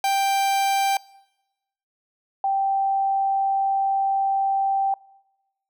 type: tone pair in turn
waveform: 45% pulse / sine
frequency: 786 / 782 Hz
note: G5 / G5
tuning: +4 / -4 cents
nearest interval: unison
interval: 8 cents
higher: first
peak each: -19 dBFS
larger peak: neither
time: 0.04-0.97 / 2.44-4.94 s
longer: second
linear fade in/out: 2 ms
effects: noise-tail reverb RT60 1.0 s tail -24 dB re dry